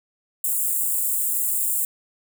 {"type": "high-pass noise", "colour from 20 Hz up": "white", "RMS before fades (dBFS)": -23, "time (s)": [0.44, 1.85], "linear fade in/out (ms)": 2, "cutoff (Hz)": 7300, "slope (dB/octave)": 96, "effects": []}